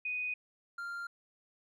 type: tone pair in turn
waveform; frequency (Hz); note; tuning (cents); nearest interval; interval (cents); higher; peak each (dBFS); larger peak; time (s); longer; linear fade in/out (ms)
sine / triangle; 2489 / 1393; D#7 / F6; 0 / -5; minor seventh; 1005; first; -33 / -36; first; 0.05-0.34 / 0.78-1.07; neither; 5
effects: none